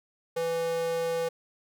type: tone with high-pass filter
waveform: square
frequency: 166 Hz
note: E3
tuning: 12 cents sharp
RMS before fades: -29 dBFS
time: 0.36-1.29 s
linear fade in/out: 10 ms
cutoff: 440 Hz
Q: 4.4
effects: none